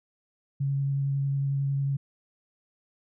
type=tone with vibrato; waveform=sine; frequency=138.59 Hz; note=C#3; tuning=in tune; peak=-24 dBFS; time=0.6-1.97 s; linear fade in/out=10 ms; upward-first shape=triangle; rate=11 Hz; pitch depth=13 cents each way; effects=none